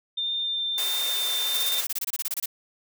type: tone with vibrato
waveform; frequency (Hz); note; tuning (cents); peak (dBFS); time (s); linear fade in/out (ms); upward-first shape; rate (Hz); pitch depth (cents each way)
sine; 3600; A7; +39; -25; 0.17-1.81; 10; triangle; 1.5; 9
type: high-pass noise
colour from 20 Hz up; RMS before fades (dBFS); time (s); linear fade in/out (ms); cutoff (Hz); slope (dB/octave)
white; -31; 0.78-1.84; 0; 370; 48
type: noise bursts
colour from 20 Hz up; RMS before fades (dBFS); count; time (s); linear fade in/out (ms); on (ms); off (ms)
blue; -28; 16; 1.54-2.459; 5; 34; 25
effects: none